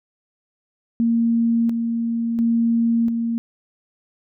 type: tone with tremolo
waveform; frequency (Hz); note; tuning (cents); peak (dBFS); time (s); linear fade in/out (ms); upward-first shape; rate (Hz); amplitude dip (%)
sine; 231.4; A#3; -13; -15; 1-3.38; 0; square; 0.72; 40
effects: none